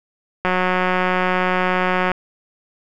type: click train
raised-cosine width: 0.5 ms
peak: -4 dBFS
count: 306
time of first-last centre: 0.45-2.117 s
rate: 183 Hz
effects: none